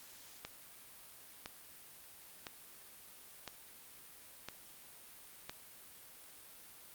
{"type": "click train", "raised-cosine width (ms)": 0.2, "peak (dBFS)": -25, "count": 6, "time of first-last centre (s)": [0.45, 5.495], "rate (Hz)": 0.991, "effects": ["white hiss -56 dBFS RMS until 6.94 s", "Opus 48 kbps"]}